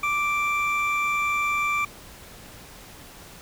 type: tone pair together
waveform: triangle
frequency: 1174.5 / 2349 Hz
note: D6 / D7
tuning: 0 / 0 cents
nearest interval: octave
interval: 1200 cents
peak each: -23 dBFS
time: 0.03-1.85 s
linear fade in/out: 5 ms
effects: pink hiss -45 dBFS RMS until 3.41 s